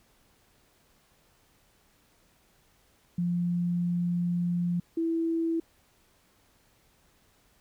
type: tone pair in turn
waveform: sine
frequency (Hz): 174.61 / 329.6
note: F3 / E4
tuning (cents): 0 / 0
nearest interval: major seventh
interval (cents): 1100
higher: second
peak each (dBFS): -25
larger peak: neither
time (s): 3.18-4.8 / 4.97-5.6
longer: first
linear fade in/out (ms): 5
effects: pink hiss -65 dBFS RMS until 7.6 s